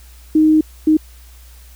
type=tone bursts at uneven times; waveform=sine; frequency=311.1 Hz; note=D#4; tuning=in tune; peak=-8 dBFS; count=2; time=0.35-0.61 / 0.87-0.97 s; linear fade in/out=5 ms; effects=added 60 Hz sine -39 dBFS peak until 1.75 s + white hiss -48 dBFS RMS until 1.75 s